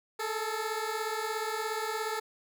15% pulse beating tone pair, 428.8 / 445.8 Hz, A4 / A4, -45 / +23 cents, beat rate 17 Hz, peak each -28 dBFS, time 0.19-2.2 s, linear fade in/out 10 ms, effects none

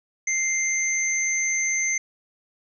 sine tone pair together, 2093 / 6218 Hz, C7 / G8, 0 / -15 cents, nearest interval octave + perfect fifth, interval 1885 cents, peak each -24 dBFS, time 0.27-1.98 s, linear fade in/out 5 ms, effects none

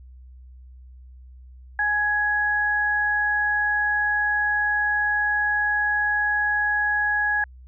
sine tone pair together, 835 / 1670 Hz, G#5 / G#6, +9 / +9 cents, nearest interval octave, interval 1200 cents, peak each -27 / -20 dBFS, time 1.79-7.44 s, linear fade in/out 2 ms, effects added 63 Hz sine -42 dBFS peak until 7.67 s

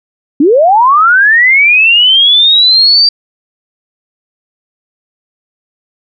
sine linear sweep, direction up, 261.6 to 4699 Hz, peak -3 dBFS, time 0.4-3.09 s, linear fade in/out 5 ms, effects none

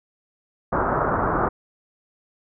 white low-pass noise, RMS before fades -22 dBFS, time 0.72-1.49 s, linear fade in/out 10 ms, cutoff 1400 Hz, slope 48 dB/octave, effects none

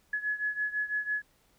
sine beating tone pair, 1695 / 1701 Hz, G#6 / G#6, +35 / +41 cents, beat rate 6 Hz, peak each -31 / -34 dBFS, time 0.13-1.22 s, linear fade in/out 5 ms, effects pink hiss -67 dBFS RMS until 1.58 s

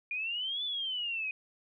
sine exponential two-way sweep, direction up then down, 2410 to 3520 to 2490 Hz, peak -32 dBFS, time 0.11-1.31 s, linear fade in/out 2 ms, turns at 0.64 s, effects none

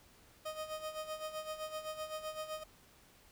30% pulse tone with tremolo, 622.3 Hz, D#5, in tune, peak -35 dBFS, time 0.45-2.64 s, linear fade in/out 10 ms, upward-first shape sine, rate 7.8 Hz, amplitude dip 70%, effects pink hiss -63 dBFS RMS until 3.31 s

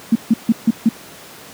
sine tone bursts, 226.3 Hz, A3, 49 cents sharp, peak -7 dBFS, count 5, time 0.12-0.89 s, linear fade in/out 5 ms, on 34 ms, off 150 ms, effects pink hiss -38 dBFS RMS until 1.53 s + high-pass 150 Hz 12 dB/octave

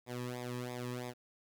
sawtooth tone with flanger, 123.47 Hz, B2, in tune, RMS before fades -41 dBFS, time 0.06-1.14 s, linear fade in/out 50 ms, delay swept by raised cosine 0.68 to 1.42 ms, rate 3 Hz, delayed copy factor -1, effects 12-bit

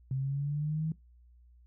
sine linear sweep, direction up, 130.81 to 160.4 Hz, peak -29 dBFS, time 0.11-0.92 s, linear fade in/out 2 ms, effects noise-tail reverb RT60 0.2 s tail -21 dB re dry + added 60 Hz sine -56 dBFS peak until 1.66 s

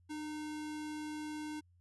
sine tone with sample-and-hold, 303 Hz, D#4, 46 cents flat, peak -39 dBFS, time 0.09-1.61 s, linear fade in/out 20 ms, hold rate 1225 Hz, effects added 88 Hz sine -64 dBFS peak until 1.8 s + resampled to 24000 Hz

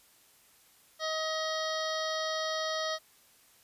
harmonic tone with a mistuned harmonic, 632 Hz, D#5, 27 cents sharp, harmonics 1 / 2 / 3 / 5 / 6 / 7 / 8 / 9, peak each -34 / -37 / -39 / -41 / -42 / -42 / -43 / -44 dBFS, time 0.99-2.99 s, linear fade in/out 50 ms, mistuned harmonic 5, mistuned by +26 cents, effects white hiss -62 dBFS RMS until 3.63 s + resampled to 32000 Hz

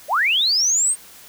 sine linear sweep, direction up, 493.9 to 8740 Hz, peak -15 dBFS, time 0.08-0.96 s, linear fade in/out 50 ms, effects white hiss -44 dBFS RMS until 1.28 s

